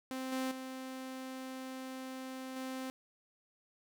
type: tone with level steps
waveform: sawtooth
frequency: 260.9 Hz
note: C4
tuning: 5 cents flat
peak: -34 / -30 / -38 / -35 dBFS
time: 0.11-2.9 s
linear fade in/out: 0 ms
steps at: 0.32 / 0.51 / 2.56 s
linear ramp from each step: 5 ms
effects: none